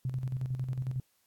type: tone with tremolo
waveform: sine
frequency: 128.7 Hz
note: C3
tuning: 28 cents flat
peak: -29 dBFS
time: 0.05-1 s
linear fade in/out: 2 ms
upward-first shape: square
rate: 11 Hz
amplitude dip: 55%
effects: white hiss -72 dBFS RMS until 1.26 s + AAC 64 kbps